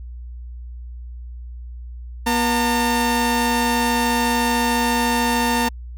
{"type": "tone pair together", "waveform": "sawtooth", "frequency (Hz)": [240.2, 906.9], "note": ["B3", "A#5"], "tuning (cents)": [-48, -48], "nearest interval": "octave + major seventh", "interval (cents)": 2300, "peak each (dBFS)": -16, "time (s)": [2.26, 5.69], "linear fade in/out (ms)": 10, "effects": ["added 60 Hz sine -31 dBFS peak until 5.97 s"]}